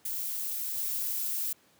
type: noise with level steps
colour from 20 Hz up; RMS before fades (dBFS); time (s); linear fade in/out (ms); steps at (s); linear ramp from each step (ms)
violet; -34 / -32; 0.05-1.53; 5; 0.77; 5
effects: pink hiss -63 dBFS RMS until 1.79 s + high-pass 150 Hz 12 dB/octave